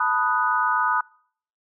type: chord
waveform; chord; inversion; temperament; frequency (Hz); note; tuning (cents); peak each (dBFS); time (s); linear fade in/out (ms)
sine; B dominant seventh; third; equal; 880 / 987.8 / 1244.5 / 1480; A5 / B5 / D#6 / F#6; 0 / 0 / 0 / 0; -27 / -24 / -23 / -25; 0-1.01; 5
effects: noise-tail reverb RT60 0.6 s tail -26 dB re dry